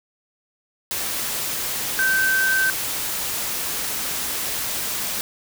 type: tone in noise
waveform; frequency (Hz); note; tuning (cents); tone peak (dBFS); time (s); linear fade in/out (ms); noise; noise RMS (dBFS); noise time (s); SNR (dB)
sine; 1548; G6; -22; -17; 1.99-2.7; 0; white; -26; 0.91-5.21; +6
effects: none